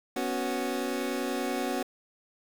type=chord; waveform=25% pulse; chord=B suspended second; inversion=none; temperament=equal; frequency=246.9 / 277.2 / 370 Hz; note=B3 / C#4 / F#4; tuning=0 / 0 / 0 cents; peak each=-30 dBFS; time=0.16-1.83 s; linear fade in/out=5 ms; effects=8-bit